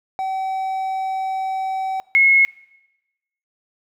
triangle / sine tone pair in turn, 764 / 2173 Hz, G5 / C#7, -45 / -35 cents, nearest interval octave + tritone, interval 1810 cents, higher second, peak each -19 / -10 dBFS, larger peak second, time 0.19-2 / 2.15-2.45 s, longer first, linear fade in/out 0 ms, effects noise-tail reverb RT60 1.0 s tail -22 dB re dry

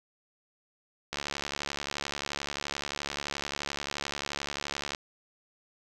click train, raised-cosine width 0.2 ms, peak -15 dBFS, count 274, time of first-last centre 1.13-4.948 s, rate 71.5 Hz, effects none

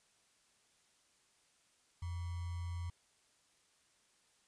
sine tone with sample-and-hold, 86.7 Hz, F2, 12 cents flat, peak -38 dBFS, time 2.02-2.9 s, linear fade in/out 5 ms, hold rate 1050 Hz, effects white hiss -72 dBFS RMS until 4.47 s + resampled to 22050 Hz

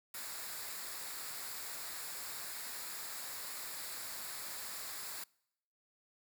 white noise with comb filter, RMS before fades -44 dBFS, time 0.14-5.24 s, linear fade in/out 5 ms, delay 0.33 ms, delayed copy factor -0.55, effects noise-tail reverb RT60 0.8 s tail -26 dB re dry

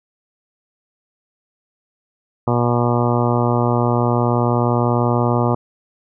harmonic tone, 120.4 Hz, B2, 44 cents flat, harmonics 1 / 2 / 3 / 4 / 5 / 6 / 7 / 8 / 9 / 10, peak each -18 / -21 / -23 / -24 / -25 / -26 / -26 / -27 / -28 / -28 dBFS, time 2.47-5.55 s, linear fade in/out 5 ms, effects none

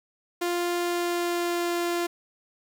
sawtooth tone with pitch glide, 349.2 to 346 Hz, F4 to F4, 0 to -16 cents, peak -21 dBFS, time 0.41-2.07 s, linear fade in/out 10 ms, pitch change -16 cents, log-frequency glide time 0.78-1.73 s, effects 8-bit

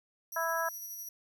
5% pulse tone with tremolo, 5800 Hz, F#8, 35 cents flat, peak -34 dBFS, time 0.32-1.09 s, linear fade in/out 5 ms, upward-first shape square, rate 12 Hz, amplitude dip 25%
harmonic tone, 329.6 Hz, E4, in tune, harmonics 2 / 3 / 4 / 5, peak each -35 / -35 / -35 / -35 dBFS, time 0.36-0.69 s, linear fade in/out 5 ms
effects none

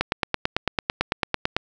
click train, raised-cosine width 0.3 ms, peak -4 dBFS, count 15, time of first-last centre 0.01-1.566 s, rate 9 Hz, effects none

